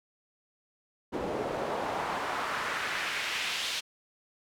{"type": "noise with band-pass filter sweep", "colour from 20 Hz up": "pink", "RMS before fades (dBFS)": -33, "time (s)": [1.12, 3.81], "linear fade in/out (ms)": 20, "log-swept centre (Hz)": [410, 3700], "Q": 1.4, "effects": []}